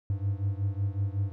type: beating tone pair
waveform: triangle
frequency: 97.2 / 102.6 Hz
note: G2 / G#2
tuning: -14 / -21 cents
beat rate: 5.4 Hz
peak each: -27 / -29 dBFS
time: 0.1-1.32 s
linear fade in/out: 0 ms
effects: none